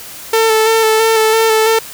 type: tone with vibrato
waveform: sawtooth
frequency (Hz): 443.6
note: A4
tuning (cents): +14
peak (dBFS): -5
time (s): 0.33-1.79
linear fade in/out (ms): 5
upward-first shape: square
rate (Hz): 3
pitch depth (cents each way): 19
effects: white hiss -31 dBFS RMS until 1.93 s